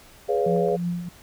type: chord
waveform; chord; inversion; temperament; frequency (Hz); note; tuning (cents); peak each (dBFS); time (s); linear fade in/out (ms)
sine; C# dominant seventh; second; equal with one note detuned; 415.3 / 493.9 / 567.3 / 698.5; G#4 / B4 / C#5 / E#5; 0 / 0 / +40 / 0; -23 / -25 / -27 / -28; 0.28-0.77; 20
type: tone with tremolo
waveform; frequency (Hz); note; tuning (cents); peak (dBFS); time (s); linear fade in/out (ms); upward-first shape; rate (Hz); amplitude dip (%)
sine; 174.61; F3; 0; -22; 0.46-1.09; 5; triangle; 3; 70
type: clicks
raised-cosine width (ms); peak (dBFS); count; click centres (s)
1; -29; 2; 0.563 / 0.686
effects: pink hiss -50 dBFS RMS until 1.22 s